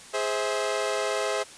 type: chord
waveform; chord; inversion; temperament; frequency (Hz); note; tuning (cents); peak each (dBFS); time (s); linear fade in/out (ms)
sawtooth; Ab augmented; none; equal with one note detuned; 415.3 / 523.3 / 648.7; Ab4 / C5 / E5; 0 / 0 / -28; -26; 0.13-1.44; 20
effects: white hiss -46 dBFS RMS until 1.57 s + resampled to 22050 Hz